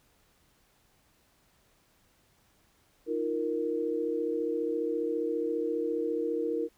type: chord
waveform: sine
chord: Eb suspended second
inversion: none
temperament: equal with one note detuned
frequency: 311.1 / 345.8 / 466.2 Hz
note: Eb4 / F4 / Bb4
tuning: 0 / -17 / 0 cents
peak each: -34 / -34 / -30 dBFS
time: 3.06-6.69 s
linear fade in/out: 50 ms
effects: pink hiss -67 dBFS RMS until 6.77 s